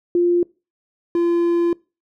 sine / triangle tone pair in turn, 349.2 / 342.8 Hz, F4 / F4, 0 / -32 cents, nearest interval unison, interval 32 cents, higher first, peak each -13 dBFS, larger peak neither, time 0.15-0.43 / 1.15-1.73 s, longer second, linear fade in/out 2 ms, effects noise-tail reverb RT60 0.3 s tail -24 dB re dry

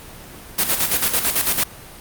white noise with tremolo, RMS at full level -17 dBFS, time 0.58-1.64 s, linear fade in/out 10 ms, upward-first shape square, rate 9 Hz, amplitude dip 60%, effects pink hiss -39 dBFS RMS until 2 s + Opus 32 kbps

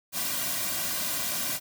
white noise with comb filter, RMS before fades -30 dBFS, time 0.12-1.6 s, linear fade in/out 50 ms, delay 2.3 ms, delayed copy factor -0.8, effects none

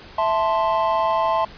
triangle chord, A minor, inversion second, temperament equal, 659.3 / 880 / 1046.5 Hz, E5 / A5 / C6, 0 / 0 / 0 cents, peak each -20 dBFS, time 0.18-1.45 s, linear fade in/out 5 ms, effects pink hiss -42 dBFS RMS until 1.57 s + resampled to 11025 Hz

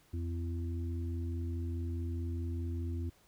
harmonic tone, 84.8 Hz, E2, 50 cents sharp, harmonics 1 / 3 / 4, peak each -34 / -44 / -46 dBFS, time 0.13-3.1 s, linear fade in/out 10 ms, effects pink hiss -66 dBFS RMS until 3.27 s

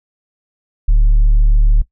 sine tone, 36.85 Hz, D1, 7 cents sharp, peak -4 dBFS, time 0.88-1.82 s, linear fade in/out 10 ms, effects noise-tail reverb RT60 0.1 s tail -19 dB re dry + tanh soft clip ceiling -6 dBFS

